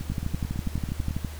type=two click trains; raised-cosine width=5 ms; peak=-19 / -15 dBFS; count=11 / 15; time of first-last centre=0.01-1.109 / 0.1-1.248 s; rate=9.1 / 12.2 Hz; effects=added 76 Hz sine -36 dBFS peak until 1.39 s + pink hiss -45 dBFS RMS until 1.39 s